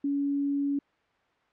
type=tone; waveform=sine; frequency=282.2 Hz; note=C#4; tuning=31 cents sharp; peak=-25 dBFS; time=0.04-0.79 s; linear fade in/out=5 ms; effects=white hiss -67 dBFS RMS until 1.52 s + low-pass 2000 Hz 12 dB/octave